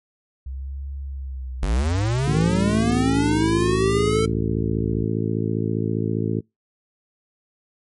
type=tone with vibrato; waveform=sine; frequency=65.41 Hz; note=C2; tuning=in tune; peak=-28 dBFS; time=0.46-5.05 s; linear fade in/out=5 ms; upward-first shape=sine; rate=0.55 Hz; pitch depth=96 cents each way
type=linear sweep; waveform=square; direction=up; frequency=41.2 to 448.2 Hz; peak=-20 dBFS; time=1.62-4.26 s; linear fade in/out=10 ms
type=harmonic tone; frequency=55 Hz; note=A1; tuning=in tune; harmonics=2 / 3 / 4 / 5 / 6 / 7 / 8; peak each=-25 / -27 / -28 / -29 / -30 / -30 / -31 dBFS; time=2.26-6.41 s; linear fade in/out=20 ms
effects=noise-tail reverb RT60 0.2 s tail -26 dB re dry + MP3 48 kbps